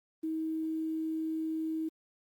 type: tone with quantisation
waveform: sine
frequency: 318.6 Hz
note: D#4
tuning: 41 cents sharp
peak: -31 dBFS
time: 0.23-1.89 s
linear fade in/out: 10 ms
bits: 10
effects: Opus 24 kbps